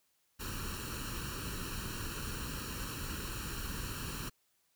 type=noise with comb filter; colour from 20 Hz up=pink; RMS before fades=-40 dBFS; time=0.39-4.3 s; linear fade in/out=20 ms; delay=0.71 ms; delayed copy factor=+0.8; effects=white hiss -75 dBFS RMS until 4.75 s